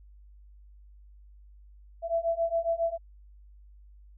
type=beating tone pair; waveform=sine; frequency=664 / 671.3 Hz; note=E5 / E5; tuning=+12 / +31 cents; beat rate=7.3 Hz; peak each=-29 / -28 dBFS; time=2.02-2.98 s; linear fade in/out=50 ms; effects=added 50 Hz sine -50 dBFS peak until 4.17 s